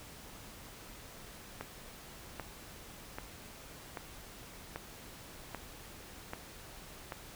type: click train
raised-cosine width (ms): 0.5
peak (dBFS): -24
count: 8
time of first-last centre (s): 1.61-7.122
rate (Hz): 1.27
effects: pink hiss -51 dBFS RMS until 7.35 s